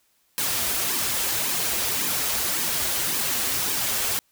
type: noise with flanger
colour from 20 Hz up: white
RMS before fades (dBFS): -25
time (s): 0.38-4.19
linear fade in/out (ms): 0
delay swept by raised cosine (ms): 1.4 to 7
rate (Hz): 1.8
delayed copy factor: -0.7
effects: white hiss -66 dBFS RMS until 4.31 s